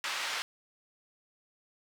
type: band-pass noise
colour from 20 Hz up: pink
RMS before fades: -35 dBFS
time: 0.04-0.42 s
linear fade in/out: 0 ms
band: 1300 to 4900 Hz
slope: 12 dB/octave
effects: none